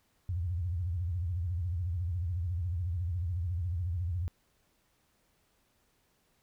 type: tone with vibrato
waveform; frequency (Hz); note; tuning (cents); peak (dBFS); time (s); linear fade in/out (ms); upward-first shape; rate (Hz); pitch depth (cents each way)
sine; 87.31; F2; 0; -30; 0.29-4.28; 0; sine; 14; 160
effects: pink hiss -72 dBFS RMS until 6.42 s